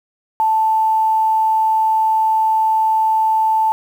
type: tone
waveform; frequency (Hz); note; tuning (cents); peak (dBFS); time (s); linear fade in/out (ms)
sine; 880; A5; 0; -12; 0.4-3.72; 0
effects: 7-bit